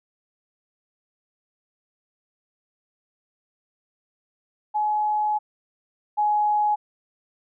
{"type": "tone pair in turn", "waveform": "sine", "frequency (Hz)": [846, 839.2], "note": ["G#5", "G#5"], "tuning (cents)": [32, 18], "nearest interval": "unison", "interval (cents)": 14, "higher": "first", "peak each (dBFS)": [-20, -18], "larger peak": "second", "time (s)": [[4.74, 5.39], [6.17, 6.76]], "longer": "first", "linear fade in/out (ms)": 20, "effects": []}